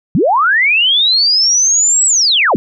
sine linear two-way sweep, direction up then down, 130.81 to 7900 to 130.81 Hz, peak -8 dBFS, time 0.15-2.56 s, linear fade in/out 0 ms, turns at 2.06 s, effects none

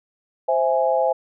sine chord, C augmented, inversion none, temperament equal, 523.3 / 659.3 / 830.6 Hz, C5 / E5 / G#5, 0 / 0 / 0 cents, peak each -20 / -21 / -22 dBFS, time 0.48-1.13 s, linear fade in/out 10 ms, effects none

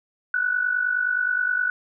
sine tone with amplitude modulation, 1480 Hz, F#6, in tune, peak -17 dBFS, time 0.34-1.7 s, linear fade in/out 2 ms, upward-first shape sine, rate 49.6 Hz, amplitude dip 70%, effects none

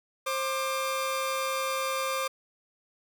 sawtooth tone pair together, 530 / 1190.7 Hz, C5 / D6, +22 / +23 cents, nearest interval octave + major second, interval 1401 cents, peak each -27 dBFS, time 0.26-2.28 s, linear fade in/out 10 ms, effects none

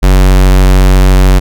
square tone, 46.95 Hz, F#1, 26 cents sharp, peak -3 dBFS, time 0.02-1.4 s, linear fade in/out 20 ms, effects none

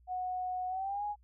sine tone with pitch glide, 734 to 828.7 Hz, F#5 to G#5, -14 to -4 cents, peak -33 dBFS, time 0.07-1.16 s, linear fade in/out 50 ms, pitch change +210 cents, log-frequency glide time 0.68-1.04 s, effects added 60 Hz sine -60 dBFS peak until 1.23 s

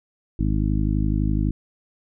harmonic tone, 51.91 Hz, G#1, in tune, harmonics 1 / 2 / 3 / 4 / 5 / 6, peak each -22 / -25 / -27 / -28 / -29 / -30 dBFS, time 0.39-1.51 s, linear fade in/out 5 ms, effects none

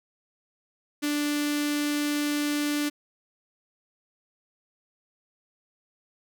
sawtooth tone with notch filter, 293.7 Hz, D4, in tune, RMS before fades -27 dBFS, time 1.02-2.9 s, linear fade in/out 20 ms, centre 750 Hz, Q 0.56, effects none

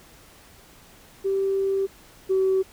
sine tone pair in turn, 389.5 / 380.6 Hz, G4 / F#4, -11 / +49 cents, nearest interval unison, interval 40 cents, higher first, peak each -20 / -17 dBFS, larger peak second, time 1.24-1.87 / 2.29-2.63 s, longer first, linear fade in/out 20 ms, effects tanh soft clip ceiling -14 dBFS + pink hiss -51 dBFS RMS until 2.72 s

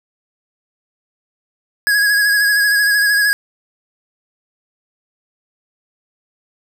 square tone with vibrato, 1661.2 Hz, G#6, in tune, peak -12 dBFS, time 1.87-3.33 s, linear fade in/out 0 ms, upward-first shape sine, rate 13 Hz, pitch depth 35 cents each way, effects none

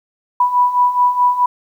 sine beating tone pair, 982 / 986.7 Hz, B5 / B5, -10 / -2 cents, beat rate 4.7 Hz, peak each -17 / -12 dBFS, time 0.4-1.46 s, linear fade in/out 5 ms, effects 8-bit

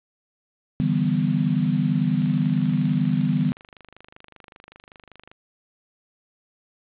sine chord, E minor seventh, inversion third, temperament equal, 146.83 / 164.81 / 196 / 246.9 Hz, D3 / E3 / G3 / B3, 0 / 0 / 0 / 0 cents, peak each -24 dBFS, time 0.8-3.52 s, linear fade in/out 0 ms
click train, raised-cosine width 0.2 ms, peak -25 dBFS, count 79, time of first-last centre 2.22-5.315 s, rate 25.2 Hz
effects resampled to 8000 Hz + 7-bit

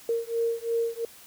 sine beating tone pair, 461 / 463.9 Hz, A#4 / A#4, -19 / -8 cents, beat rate 2.9 Hz, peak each -28 dBFS, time 0.09-1.05 s, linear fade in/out 2 ms, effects white hiss -50 dBFS RMS until 1.26 s

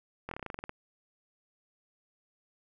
slowing click train, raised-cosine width 0.5 ms, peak -23 dBFS, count 12, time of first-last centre 0.29-0.694 s, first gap 23 ms, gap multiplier 1.09, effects none

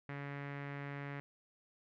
sawtooth tone with low-pass filter, 141.7 Hz, C#3, 38 cents sharp, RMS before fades -44 dBFS, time 0.09-1.2 s, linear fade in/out 0 ms, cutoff 2000 Hz, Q 3.3, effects none

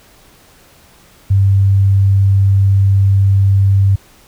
sine tone, 98 Hz, G2, in tune, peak -7 dBFS, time 1.3-3.96 s, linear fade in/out 10 ms, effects pink hiss -46 dBFS RMS until 4.27 s

